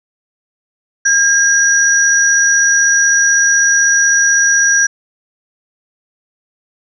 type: tone pair together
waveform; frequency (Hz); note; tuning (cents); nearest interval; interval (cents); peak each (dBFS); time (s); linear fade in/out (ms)
sine; 1617 / 5812; G#6 / F#8; -47 / -32; octave + minor seventh; 2215; -10 / -12; 1.05-4.87; 10
effects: none